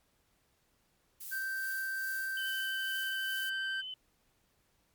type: noise with tremolo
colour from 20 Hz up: violet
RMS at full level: -43 dBFS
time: 1.2-3.5 s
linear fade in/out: 10 ms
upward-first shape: sine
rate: 2.4 Hz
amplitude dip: 40%
type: tone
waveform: triangle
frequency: 1561 Hz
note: G6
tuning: 8 cents flat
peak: -32 dBFS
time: 1.31-3.82 s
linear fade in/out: 20 ms
type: tone with vibrato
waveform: sine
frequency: 3040 Hz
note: F#7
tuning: 46 cents sharp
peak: -39 dBFS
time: 2.37-3.94 s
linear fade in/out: 2 ms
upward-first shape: sine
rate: 12 Hz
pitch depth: 12 cents each way
effects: pink hiss -73 dBFS RMS until 4.94 s + MP3 96 kbps